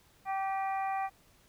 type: harmonic tone with a mistuned harmonic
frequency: 387.6 Hz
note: G4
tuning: 20 cents flat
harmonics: 2 / 3 / 4 / 5 / 6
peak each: -31 / -40 / -49 / -44 / -46 dBFS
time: 0.25-1.1 s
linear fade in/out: 50 ms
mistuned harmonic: 6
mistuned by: +50 cents
effects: pink hiss -64 dBFS RMS until 1.48 s